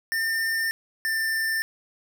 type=tone pair in turn; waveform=square; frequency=1804 / 1787.4 Hz; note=A6 / A6; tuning=+43 / +27 cents; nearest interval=unison; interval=16 cents; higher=first; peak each=-24 dBFS; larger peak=neither; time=0.12-0.71 / 1.05-1.62 s; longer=first; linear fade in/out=0 ms; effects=none